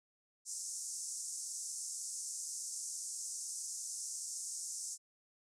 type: band-pass noise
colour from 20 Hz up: white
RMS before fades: -43 dBFS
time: 0.45-4.98 s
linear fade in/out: 50 ms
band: 5600 to 9200 Hz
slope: 48 dB/octave
effects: none